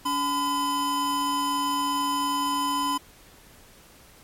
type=tone pair together; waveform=square; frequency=283.7 / 1011 Hz; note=C#4 / B5; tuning=+40 / +40 cents; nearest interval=octave + minor seventh; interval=2200 cents; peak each=-31 / -25 dBFS; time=0.05-2.98 s; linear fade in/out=10 ms; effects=pink hiss -52 dBFS RMS until 4.23 s + MP3 64 kbps